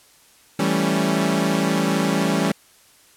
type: chord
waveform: sawtooth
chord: A dominant seventh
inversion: second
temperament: equal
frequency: 164.81 / 196 / 220 / 277.2 Hz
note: E3 / G3 / A3 / C#4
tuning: 0 / 0 / 0 / 0 cents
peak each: -20 / -18 / -22 / -20 dBFS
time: 0.59-2.52 s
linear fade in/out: 5 ms
effects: white hiss -53 dBFS RMS until 3.16 s + low-pass 12000 Hz 12 dB/octave